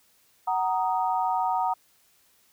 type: chord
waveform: sine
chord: D# minor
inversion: first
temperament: just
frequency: 746.7 / 933.4 / 1244.5 Hz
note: F#5 / A#5 / D#6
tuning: +16 / +2 / 0 cents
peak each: -26 / -26 / -32 dBFS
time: 0.47-1.74 s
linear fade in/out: 10 ms
effects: white hiss -63 dBFS RMS until 2.52 s